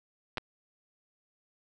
clicks, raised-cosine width 0.3 ms, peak -17 dBFS, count 2, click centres 0.373 / 0.381 s, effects none

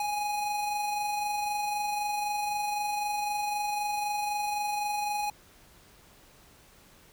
square tone with amplitude modulation, 830.6 Hz, G#5, in tune, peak -28 dBFS, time 0-5.3 s, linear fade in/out 2 ms, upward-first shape sine, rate 23.9 Hz, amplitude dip 30%, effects pink hiss -57 dBFS RMS until 7.12 s

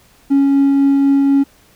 triangle tone with tremolo, 277.2 Hz, C#4, in tune, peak -5 dBFS, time 0.3-1.44 s, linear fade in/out 20 ms, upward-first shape triangle, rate 4 Hz, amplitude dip 25%, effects tanh soft clip ceiling -4 dBFS + pink hiss -50 dBFS RMS until 1.75 s

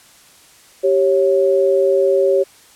sine tone pair together, 389.2 / 550.4 Hz, G4 / C#5, -12 / -12 cents, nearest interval tritone, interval 600 cents, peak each -14 / -14 dBFS, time 0.83-2.44 s, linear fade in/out 20 ms, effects white hiss -47 dBFS RMS until 2.75 s + low-pass 11000 Hz 12 dB/octave

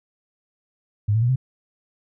sine tone with pitch steps, 103.83 / 111.93 / 120.66 / 130.06 Hz, G#2 / A2 / B2 / C3, 0 / +30 / -40 / -10 cents, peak -16 dBFS, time 1.08-1.36 s, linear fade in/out 10 ms, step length 70 ms, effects none

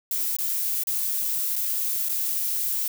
violet noise with dropouts, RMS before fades -26 dBFS, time 0.11-2.88 s, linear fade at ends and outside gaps 2 ms, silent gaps 0.366-0.386 / 0.836-0.87 / 1.557-1.562 / 2.088-2.093 s, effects none

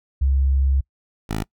sine / 10% pulse tone pair in turn, 67.6 / 53.57 Hz, C#2 / A1, -43 / -46 cents, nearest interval major third, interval 403 cents, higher first, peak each -15 dBFS, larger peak neither, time 0.21-0.81 / 1.29-1.44 s, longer first, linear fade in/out 10 ms, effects noise-tail reverb RT60 0.1 s tail -25 dB re dry

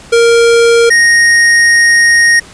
square tone pair in turn, 466.3 / 1865.2 Hz, A#4 / A#6, +1 / +1 cents, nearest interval 2 octaves, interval 2400 cents, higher second, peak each -5 dBFS, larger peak neither, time 0.12-0.9 / 0.9-2.4 s, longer second, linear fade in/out 10 ms, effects pink hiss -35 dBFS RMS until 2.53 s + resampled to 22050 Hz

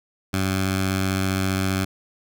10% pulse tone with notch filter, 95.2 Hz, F#2, 50 cents sharp, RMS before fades -23 dBFS, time 0.33-1.85 s, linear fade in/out 10 ms, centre 480 Hz, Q 1.1, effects none

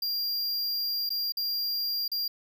square tone with dropouts, 4777 Hz, D8, 29 cents sharp, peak -28 dBFS, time 0.02-2.28 s, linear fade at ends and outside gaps 5 ms, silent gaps 1.093-1.103 / 1.322-1.37 / 2.08-2.116 s, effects none

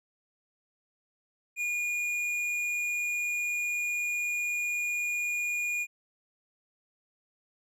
triangle tone with tanh clipping, 2436 Hz, D#7, 37 cents flat, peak -30 dBFS, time 1.56-5.87 s, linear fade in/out 50 ms, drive 14 dB, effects none

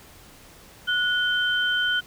sine tone pair together, 1465 / 3098 Hz, F#6 / G7, -18 / -21 cents, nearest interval octave + minor second, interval 1297 cents, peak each -22 / -25 dBFS, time 0.87-2.01 s, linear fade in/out 20 ms, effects pink hiss -49 dBFS RMS until 2.06 s

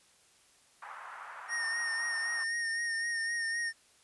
white band-pass noise, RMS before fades -46 dBFS, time 0.82-2.44 s, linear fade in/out 5 ms, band 870 to 1500 Hz, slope 24 dB/octave
square tone with vibrato, 1844 Hz, A#6, 19 cents flat, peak -32 dBFS, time 1.48-3.73 s, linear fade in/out 50 ms, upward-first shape sine, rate 3.9 Hz, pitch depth 30 cents each way
effects white hiss -64 dBFS RMS until 4.03 s + resampled to 24000 Hz

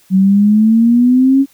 sine exponential sweep, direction up, 186.4 to 277.2 Hz, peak -6 dBFS, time 0.1-1.46 s, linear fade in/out 50 ms, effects white hiss -50 dBFS RMS until 1.53 s

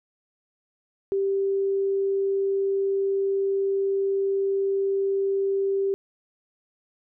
sine tone, 392 Hz, G4, in tune, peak -21 dBFS, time 1.12-5.94 s, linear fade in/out 0 ms, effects none

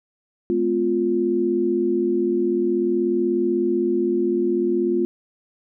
sine tone cluster, 213.4 / 253.9 / 350 Hz, G#3 / B3 / F4, +47 / +48 / +4 cents, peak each -26 / -25 / -19 dBFS, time 0.5-5.05 s, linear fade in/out 0 ms, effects none

